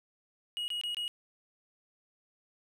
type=tone bursts; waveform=triangle; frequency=2894 Hz; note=F#7; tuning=39 cents flat; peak=-31 dBFS; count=4; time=0.57-1.079 s; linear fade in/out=0 ms; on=110 ms; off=23 ms; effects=none